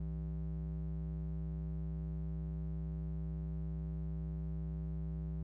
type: ring-modulated tone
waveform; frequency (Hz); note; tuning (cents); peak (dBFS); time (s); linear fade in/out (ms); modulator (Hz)
triangle; 112.1; A2; +33; -32; 0-5.43; 5; 48.9
effects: none